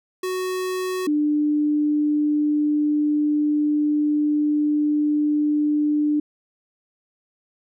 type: tone pair in turn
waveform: square / sine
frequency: 370 / 298 Hz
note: F#4 / D4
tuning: 0 / +25 cents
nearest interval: major third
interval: 375 cents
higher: first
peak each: -24 / -17 dBFS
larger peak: second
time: 0.23-1.07 / 1.07-6.2 s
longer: second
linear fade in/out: 5 ms
effects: none